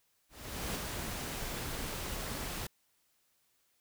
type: noise with ADSR envelope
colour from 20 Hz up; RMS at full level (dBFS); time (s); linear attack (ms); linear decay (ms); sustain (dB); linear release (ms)
pink; -36; 0.29-2.67; 460; 12; -3; 5
effects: white hiss -74 dBFS RMS until 3.8 s